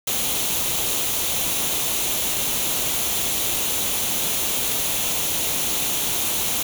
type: noise with comb filter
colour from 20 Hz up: white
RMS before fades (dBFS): -23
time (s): 0.07-6.63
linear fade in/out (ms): 5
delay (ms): 0.3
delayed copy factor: +0.5
effects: none